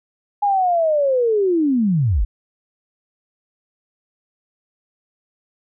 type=linear sweep; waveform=sine; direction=down; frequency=830.6 to 36.48 Hz; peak=-14 dBFS; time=0.42-2.25 s; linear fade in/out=10 ms; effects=none